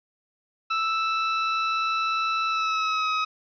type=tone with pitch glide; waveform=sawtooth; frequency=1318.5 to 1269.9 Hz; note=E6 to D#6; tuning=0 to +35 cents; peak=-19 dBFS; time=0.7-3.25 s; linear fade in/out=10 ms; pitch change=-65 cents; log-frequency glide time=2.48-3.09 s; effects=resampled to 11025 Hz + 9-bit